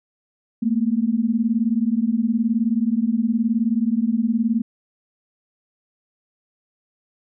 sine beating tone pair, 218.4 / 237.4 Hz, A3 / A#3, -13 / +32 cents, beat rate 19 Hz, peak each -20 dBFS, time 0.62-4.62 s, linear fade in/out 10 ms, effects none

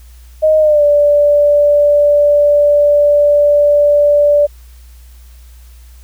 sine tone with pitch glide, 622.3 to 584 Hz, D#5 to D5, 0 to -10 cents, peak -6 dBFS, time 0.42-4.47 s, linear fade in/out 20 ms, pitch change -110 cents, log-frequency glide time 0.59-0.83 s, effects added 60 Hz sine -35 dBFS peak until 6.03 s + white hiss -49 dBFS RMS until 6.03 s

